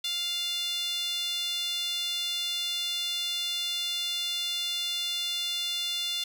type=tone with high-pass filter; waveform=sawtooth; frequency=700 Hz; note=F5; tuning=4 cents sharp; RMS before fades=-31 dBFS; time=0.04-6.24 s; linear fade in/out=5 ms; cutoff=3400 Hz; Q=5.5; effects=none